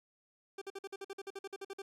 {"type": "tone bursts", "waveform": "40% pulse", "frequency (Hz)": 392, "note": "G4", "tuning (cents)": 0, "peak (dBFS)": -40, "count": 15, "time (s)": [0.58, 1.82], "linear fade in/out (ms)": 5, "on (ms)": 36, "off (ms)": 50, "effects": ["low-pass 10000 Hz 12 dB/octave", "12-bit"]}